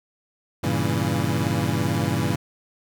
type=chord; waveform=25% pulse; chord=G diminished seventh; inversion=none; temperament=equal with one note detuned; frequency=98 / 115.87 / 138.59 / 164.81 Hz; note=G2 / Bb2 / Db3 / Fb3; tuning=0 / -10 / 0 / 0 cents; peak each=-23 dBFS; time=0.63-2.36 s; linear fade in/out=10 ms; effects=none

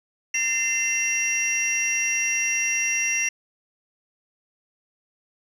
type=tone cluster; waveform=sine; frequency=1805 / 2075 / 2725 / 5730 Hz; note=A6 / C7 / F7 / F8; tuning=+44 / -15 / -43 / +44 cents; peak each=-33 / -26 / -24 / -24 dBFS; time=0.34-3.29 s; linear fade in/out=5 ms; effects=tanh soft clip ceiling -15 dBFS + 9-bit

